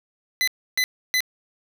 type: tone bursts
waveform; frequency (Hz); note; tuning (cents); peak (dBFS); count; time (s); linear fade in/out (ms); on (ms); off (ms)
25% pulse; 2014; B6; +33; -15; 3; 0.41-1.205; 0; 65; 300
effects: none